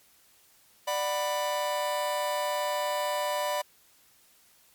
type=chord; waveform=45% pulse; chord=B minor; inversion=first; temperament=just; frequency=592.7 / 740.8 / 987.8 Hz; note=D5 / F#5 / B5; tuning=+16 / +2 / 0 cents; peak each=-30 / -36 / -31 dBFS; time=0.87-3.62 s; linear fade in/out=10 ms; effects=white hiss -61 dBFS RMS until 4.74 s + MP3 96 kbps